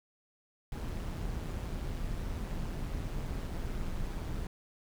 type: noise with amplitude modulation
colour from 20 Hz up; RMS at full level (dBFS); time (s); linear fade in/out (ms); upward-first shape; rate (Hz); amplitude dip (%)
brown; -34; 0.72-4.47; 2; sine; 167; 50
effects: none